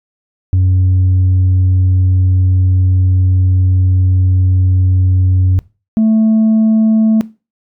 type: tone pair in turn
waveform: sine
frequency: 92.5 / 220 Hz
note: F#2 / A3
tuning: 0 / 0 cents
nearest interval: octave + minor third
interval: 1500 cents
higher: second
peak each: -5 dBFS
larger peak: neither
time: 0.53-5.59 / 5.97-7.21 s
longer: first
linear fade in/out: 0 ms
effects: noise-tail reverb RT60 0.3 s tail -21 dB re dry + tanh soft clip ceiling -6 dBFS